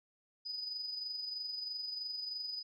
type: tone with amplitude modulation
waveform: sine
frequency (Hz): 4978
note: D#8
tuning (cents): 0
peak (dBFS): -35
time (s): 0.45-2.63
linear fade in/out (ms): 20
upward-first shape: sine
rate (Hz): 23.1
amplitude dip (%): 50
effects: tanh soft clip ceiling -31 dBFS + MP3 96 kbps